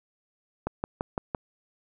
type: click train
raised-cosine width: 1 ms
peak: -14 dBFS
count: 5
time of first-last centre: 0.67-1.348 s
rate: 5.9 Hz
effects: none